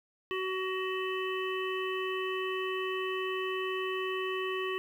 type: harmonic tone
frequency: 375.5 Hz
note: F#4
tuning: 26 cents sharp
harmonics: 1 / 3 / 5 / 7 / 8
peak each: -33 / -38 / -40 / -41 / -42 dBFS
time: 0.31-4.78 s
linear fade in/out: 0 ms
effects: 10-bit